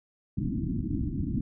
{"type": "low-pass noise", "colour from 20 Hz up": "white", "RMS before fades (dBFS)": -30, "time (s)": [0.37, 1.41], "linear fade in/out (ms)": 5, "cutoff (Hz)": 320, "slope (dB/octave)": 96, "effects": []}